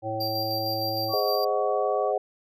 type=harmonic tone; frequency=110 Hz; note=A2; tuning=in tune; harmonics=1 / 3 / 5 / 7; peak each=-35 / -35 / -31 / -31 dBFS; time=0.02-1.16 s; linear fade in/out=50 ms
type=tone with tremolo; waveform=square; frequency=4724 Hz; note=D8; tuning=9 cents sharp; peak=-29 dBFS; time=0.2-1.45 s; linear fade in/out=10 ms; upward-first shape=square; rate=6.5 Hz; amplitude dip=35%
type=tone with pitch glide; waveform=sine; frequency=1126 to 1133.8 Hz; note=C#6 to C#6; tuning=+27 to +39 cents; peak=-33 dBFS; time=1.08-2.13 s; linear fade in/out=50 ms; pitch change=+12 cents; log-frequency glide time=1.6-1.96 s
type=chord; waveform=sine; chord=Ab dominant seventh; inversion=none; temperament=equal; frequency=415.3 / 523.3 / 622.3 / 740 Hz; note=Ab4 / C5 / Eb5 / Gb5; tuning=0 / 0 / 0 / 0 cents; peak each=-28 dBFS; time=1.13-2.18 s; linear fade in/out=5 ms
effects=none